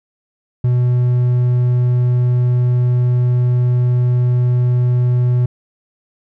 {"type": "tone", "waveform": "triangle", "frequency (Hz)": 123.47, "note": "B2", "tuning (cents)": 0, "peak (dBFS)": -9, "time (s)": [0.64, 5.46], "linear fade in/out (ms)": 5, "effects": []}